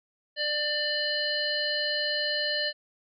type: harmonic tone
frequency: 595 Hz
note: D5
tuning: 22 cents sharp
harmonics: 1 / 3 / 5 / 7 / 8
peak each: -33 / -31 / -33 / -30 / -40 dBFS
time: 0.36-2.73 s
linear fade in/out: 50 ms
effects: none